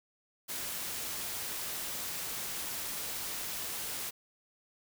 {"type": "noise", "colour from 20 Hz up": "white", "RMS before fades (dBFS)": -38, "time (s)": [0.48, 4.11], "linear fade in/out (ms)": 20, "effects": []}